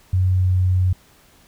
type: tone with pitch glide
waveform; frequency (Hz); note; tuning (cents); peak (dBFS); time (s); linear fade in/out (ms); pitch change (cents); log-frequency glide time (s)
sine; 92.5 to 91.86; F#2 to F#2; 0 to -12; -14; 0.13-0.93; 5; -12; 0.35-0.49
effects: pink hiss -53 dBFS RMS until 1.47 s